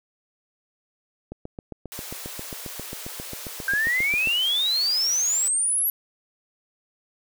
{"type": "click train", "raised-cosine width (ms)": 2, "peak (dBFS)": -21, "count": 23, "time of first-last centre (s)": [1.32, 4.273], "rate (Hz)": 7.45}
{"type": "high-pass noise", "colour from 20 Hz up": "white", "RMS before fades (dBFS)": -37, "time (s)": [1.92, 5.48], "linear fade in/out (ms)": 0, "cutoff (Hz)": 380, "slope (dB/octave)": 48}
{"type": "exponential sweep", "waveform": "sine", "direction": "up", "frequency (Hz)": [1562, 11820], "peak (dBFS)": -20, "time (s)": [3.68, 5.9], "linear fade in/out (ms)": 2}
{"effects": []}